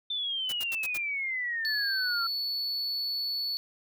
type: exponential sweep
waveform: sine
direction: down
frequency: 3576 to 1352 Hz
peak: -29 dBFS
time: 0.1-2.27 s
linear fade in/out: 5 ms
type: noise bursts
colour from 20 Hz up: white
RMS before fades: -38 dBFS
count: 5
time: 0.49-0.977 s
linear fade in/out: 5 ms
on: 35 ms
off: 78 ms
type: tone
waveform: triangle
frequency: 4435 Hz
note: C#8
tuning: in tune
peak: -28 dBFS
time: 1.65-3.57 s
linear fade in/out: 0 ms
effects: none